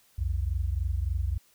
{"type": "tone pair together", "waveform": "sine", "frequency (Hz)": [61.74, 85.21], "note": ["B1", "F2"], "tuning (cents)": [0, -42], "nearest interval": "tritone", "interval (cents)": 558, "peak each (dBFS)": [-28, -29], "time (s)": [0.18, 1.38], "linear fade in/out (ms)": 10, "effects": ["white hiss -63 dBFS RMS until 1.54 s"]}